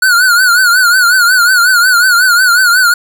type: tone with vibrato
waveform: square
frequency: 1458 Hz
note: F#6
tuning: 26 cents flat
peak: -6 dBFS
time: 0.02-2.94 s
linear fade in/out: 5 ms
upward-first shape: triangle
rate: 5.5 Hz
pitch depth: 110 cents each way
effects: none